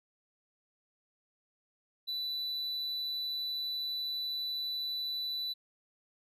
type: tone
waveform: triangle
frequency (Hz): 3976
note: B7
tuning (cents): +11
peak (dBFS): -32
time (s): 2.07-5.54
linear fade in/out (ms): 20
effects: resampled to 32000 Hz